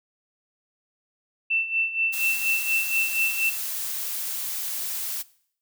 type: tone with tremolo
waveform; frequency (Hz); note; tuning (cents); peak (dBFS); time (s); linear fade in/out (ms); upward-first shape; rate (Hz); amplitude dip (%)
sine; 2674; E7; +24; -19; 1.5-3.5; 10; sine; 4.2; 75
type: noise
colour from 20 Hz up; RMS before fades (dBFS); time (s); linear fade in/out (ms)
blue; -30; 2.12-5.23; 20
effects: noise-tail reverb RT60 0.6 s tail -20 dB re dry